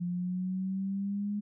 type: exponential sweep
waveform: sine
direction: up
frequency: 174.61 to 207.7 Hz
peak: -30 dBFS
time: 0-1.41 s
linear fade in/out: 20 ms
effects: none